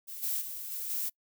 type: noise with level steps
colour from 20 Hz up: violet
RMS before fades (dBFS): -42 / -32 / -40 / -37 / -33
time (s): 0.07-1.1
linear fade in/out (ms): 20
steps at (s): 0.22 / 0.4 / 0.7 / 0.89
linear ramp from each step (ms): 20
effects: noise-tail reverb RT60 0.1 s tail -26 dB re dry